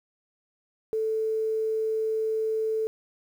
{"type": "tone with quantisation", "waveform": "sine", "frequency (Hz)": 440, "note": "A4", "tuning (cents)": 0, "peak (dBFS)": -24, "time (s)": [0.93, 2.87], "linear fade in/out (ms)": 0, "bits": 9, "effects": []}